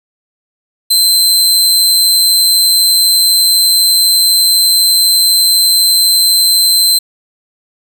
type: tone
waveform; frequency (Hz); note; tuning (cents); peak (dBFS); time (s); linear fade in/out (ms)
sawtooth; 4096; C8; -38; -4; 0.9-6.99; 10
effects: none